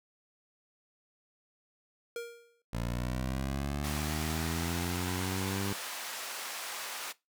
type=tone with exponential decay; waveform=square; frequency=470 Hz; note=A#4; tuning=14 cents sharp; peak=-34 dBFS; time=2.16-2.62 s; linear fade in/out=2 ms; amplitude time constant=99 ms
type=linear sweep; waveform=15% pulse; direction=up; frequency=56.9 to 99.5 Hz; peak=-26 dBFS; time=2.73-5.73 s; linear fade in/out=5 ms
type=band-pass noise; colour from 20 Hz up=pink; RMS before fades=-40 dBFS; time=3.83-7.13 s; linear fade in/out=20 ms; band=860 to 16000 Hz; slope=12 dB/octave
effects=noise-tail reverb RT60 0.2 s tail -19 dB re dry